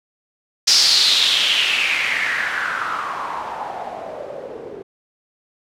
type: noise with low-pass filter sweep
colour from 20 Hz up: blue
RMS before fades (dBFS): -20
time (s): 0.67-4.83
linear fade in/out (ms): 10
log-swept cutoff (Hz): 5200 to 400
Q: 4.9
effects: none